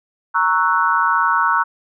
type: chord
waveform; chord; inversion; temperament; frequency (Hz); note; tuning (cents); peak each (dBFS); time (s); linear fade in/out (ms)
sine; F# dominant seventh; first; equal; 932.3 / 1108.7 / 1318.5 / 1480; A#5 / C#6 / E6 / F#6; 0 / 0 / 0 / 0; -19; 0.34-1.64; 20
effects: none